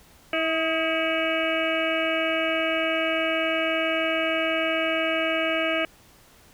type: harmonic tone with a mistuned harmonic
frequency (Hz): 323.3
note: E4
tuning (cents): -34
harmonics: 1 / 2 / 4 / 5 / 6 / 7 / 8 / 9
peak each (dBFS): -30 / -26 / -32 / -32 / -39 / -29 / -33 / -32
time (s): 0.33-5.85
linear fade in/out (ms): 2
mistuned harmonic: 4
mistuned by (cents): -38
effects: pink hiss -54 dBFS RMS until 6.53 s